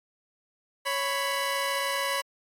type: tone pair together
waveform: 15% pulse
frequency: 554.4 / 991.5 Hz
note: C#5 / B5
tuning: 0 / +7 cents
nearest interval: minor seventh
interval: 1007 cents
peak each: -23 dBFS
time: 0.85-2.22 s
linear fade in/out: 20 ms
effects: AAC 48 kbps